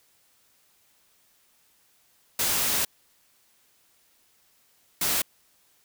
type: noise bursts at uneven times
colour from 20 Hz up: white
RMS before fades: -25 dBFS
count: 2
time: 2.39-2.85 / 5.01-5.22 s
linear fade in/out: 5 ms
effects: white hiss -64 dBFS RMS until 5.84 s